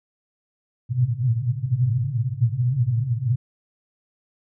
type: band-pass noise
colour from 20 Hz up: white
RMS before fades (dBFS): -22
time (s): 0.89-3.36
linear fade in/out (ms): 10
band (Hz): 110 to 130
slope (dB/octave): 96
effects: none

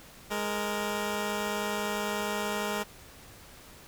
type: tone pair together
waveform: 10% pulse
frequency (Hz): 207.7 / 466.2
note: G#3 / A#4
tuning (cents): 0 / 0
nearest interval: octave + major second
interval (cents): 1400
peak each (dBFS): -23 / -26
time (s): 0.3-2.84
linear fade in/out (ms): 20
effects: pink hiss -51 dBFS RMS until 3.87 s

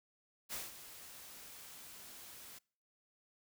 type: noise with ADSR envelope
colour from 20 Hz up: white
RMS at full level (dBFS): -41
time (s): 0.49-2.59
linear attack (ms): 41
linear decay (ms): 180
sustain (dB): -12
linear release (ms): 10
effects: noise-tail reverb RT60 0.5 s tail -26 dB re dry

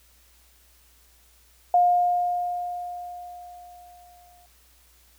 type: tone with exponential decay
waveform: sine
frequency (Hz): 710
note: F5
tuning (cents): +28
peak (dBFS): -14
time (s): 1.74-4.46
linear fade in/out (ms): 2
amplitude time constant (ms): 590
effects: added 60 Hz sine -59 dBFS peak until 5.18 s + white hiss -59 dBFS RMS until 5.18 s

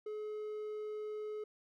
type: tone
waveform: triangle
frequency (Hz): 425.6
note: G#4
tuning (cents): +42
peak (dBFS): -37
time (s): 0.06-1.44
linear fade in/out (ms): 5
effects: none

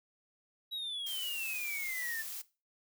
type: exponential sweep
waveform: triangle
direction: down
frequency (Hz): 3900 to 1760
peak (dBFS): -35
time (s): 0.71-2.23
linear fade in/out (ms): 20
type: noise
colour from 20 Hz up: blue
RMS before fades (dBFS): -42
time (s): 1.06-2.42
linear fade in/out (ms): 10
effects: noise-tail reverb RT60 0.3 s tail -18 dB re dry

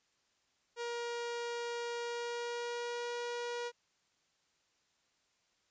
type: tone with pitch glide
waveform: sawtooth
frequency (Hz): 473.9 to 479.4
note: A#4 to A#4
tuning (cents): +28 to +48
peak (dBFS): -33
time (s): 0.76-3.72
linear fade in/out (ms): 50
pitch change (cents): +20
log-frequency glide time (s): 2-3.14
effects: white hiss -75 dBFS RMS until 5.7 s + resampled to 16000 Hz

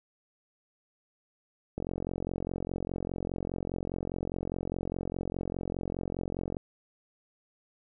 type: click train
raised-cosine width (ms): 2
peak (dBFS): -20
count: 216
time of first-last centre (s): 1.78-6.568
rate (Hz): 44.9
effects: none

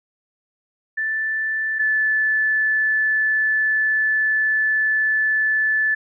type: tone pair in turn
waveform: sine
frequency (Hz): 1760 / 1741.8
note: A6 / A6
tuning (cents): 0 / -18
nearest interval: unison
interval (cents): 18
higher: first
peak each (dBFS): -20 / -16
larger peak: second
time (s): 0.97-1.79 / 1.79-5.95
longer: second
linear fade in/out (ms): 10
effects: none

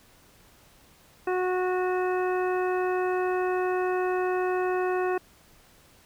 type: harmonic tone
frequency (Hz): 366.6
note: F#4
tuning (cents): -16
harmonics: 1 / 2 / 3 / 4 / 5 / 7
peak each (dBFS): -25 / -31 / -35 / -37 / -39 / -42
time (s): 1.27-5.18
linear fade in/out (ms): 5
effects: pink hiss -57 dBFS RMS until 6.05 s

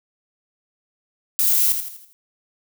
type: noise with echo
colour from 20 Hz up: violet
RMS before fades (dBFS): -18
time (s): 1.39-1.72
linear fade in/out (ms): 0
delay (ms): 82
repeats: 5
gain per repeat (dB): -7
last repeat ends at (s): 2.13
effects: none

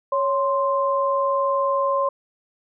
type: tone pair together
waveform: sine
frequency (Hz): 554.9 / 1046.5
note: C#5 / C6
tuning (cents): +2 / 0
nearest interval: major seventh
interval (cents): 1098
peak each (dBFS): -21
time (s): 0.12-2.09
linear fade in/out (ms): 5
effects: none

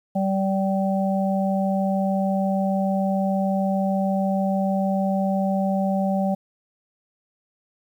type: harmonic tone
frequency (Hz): 193.3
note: G3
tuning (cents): -24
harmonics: 1 / 3 / 4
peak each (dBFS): -21 / -26 / -27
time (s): 0.15-6.35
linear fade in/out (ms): 10
effects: 9-bit

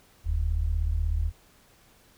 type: tone pair together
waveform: sine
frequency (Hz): 41.47 / 77.78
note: E1 / D#2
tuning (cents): +11 / 0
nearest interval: major seventh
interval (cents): 1089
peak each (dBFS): -26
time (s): 0.24-1.32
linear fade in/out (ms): 50
effects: pink hiss -59 dBFS RMS until 2.17 s

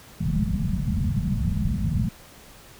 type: low-pass noise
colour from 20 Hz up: white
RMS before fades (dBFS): -24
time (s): 0.2-2.09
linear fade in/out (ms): 10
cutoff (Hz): 220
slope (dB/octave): 96
effects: pink hiss -48 dBFS RMS until 2.79 s

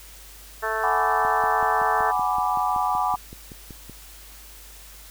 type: harmonic tone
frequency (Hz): 220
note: A3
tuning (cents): 0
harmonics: 2 / 3 / 4 / 5 / 6 / 7 / 8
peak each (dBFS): -31 / -31 / -31 / -31 / -31 / -31 / -31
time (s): 0.62-2.12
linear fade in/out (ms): 20
type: chord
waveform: sine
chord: G# half-diminished seventh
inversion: third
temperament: equal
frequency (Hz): 740 / 830.6 / 987.8 / 1174.7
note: F#5 / G#5 / B5 / D6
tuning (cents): 0 / 0 / 0 / 0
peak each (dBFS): -26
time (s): 0.83-3.16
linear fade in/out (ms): 10
type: click train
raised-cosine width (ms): 3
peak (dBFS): -27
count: 15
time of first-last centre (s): 1.25-3.897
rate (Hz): 5.29
effects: added 50 Hz sine -46 dBFS peak until 5.1 s + white hiss -46 dBFS RMS until 5.1 s

